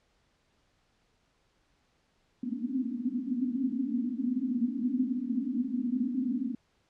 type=band-pass noise; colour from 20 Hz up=pink; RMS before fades=-31 dBFS; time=2.43-6.55 s; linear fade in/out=5 ms; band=230 to 270 Hz; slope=96 dB/octave; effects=pink hiss -71 dBFS RMS until 6.89 s + low-pass 6000 Hz 12 dB/octave